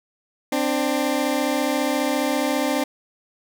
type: tone pair together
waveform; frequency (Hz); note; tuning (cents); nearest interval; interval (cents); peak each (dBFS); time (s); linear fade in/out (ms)
20% pulse; 261.6 / 296.3; C4 / D4; 0 / +15; major second; 215; -18; 0.52-2.84; 5
effects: none